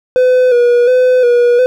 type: tone with vibrato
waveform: triangle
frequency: 494 Hz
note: B4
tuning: in tune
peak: -4 dBFS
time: 0.16-1.66 s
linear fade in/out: 0 ms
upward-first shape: square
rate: 1.4 Hz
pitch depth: 41 cents each way
effects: none